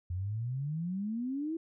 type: exponential sweep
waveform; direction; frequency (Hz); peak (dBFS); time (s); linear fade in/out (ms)
sine; up; 86.2 to 334.9; -32; 0.1-1.57; 5
effects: none